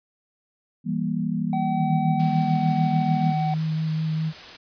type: chord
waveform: sine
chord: E diminished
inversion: none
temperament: just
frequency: 164.81 / 197.78 / 237.3 Hz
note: E3 / G3 / Bb3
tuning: 0 / +16 / +31 cents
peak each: -27 dBFS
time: 0.84-3.35 s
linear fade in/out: 50 ms
type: tone with pitch glide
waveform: triangle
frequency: 763 to 755.1 Hz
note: G5 to F#5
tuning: -47 to +35 cents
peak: -23 dBFS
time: 1.53-3.54 s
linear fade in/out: 2 ms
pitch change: -18 cents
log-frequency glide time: 2.44-2.53 s
type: tone with vibrato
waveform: sine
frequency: 158 Hz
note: D#3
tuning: 27 cents sharp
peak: -22 dBFS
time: 1.78-4.33 s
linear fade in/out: 50 ms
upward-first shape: sine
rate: 5 Hz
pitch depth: 12 cents each way
type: noise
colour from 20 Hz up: white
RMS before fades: -40 dBFS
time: 2.19-4.57 s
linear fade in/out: 10 ms
effects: resampled to 11025 Hz